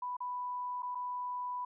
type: tone with dropouts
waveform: sine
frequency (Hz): 990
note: B5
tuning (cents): +4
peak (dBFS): -35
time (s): 0.02-1.65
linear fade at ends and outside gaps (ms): 5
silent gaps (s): 0.168-0.204 / 0.823-0.829 / 0.949-0.953
effects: none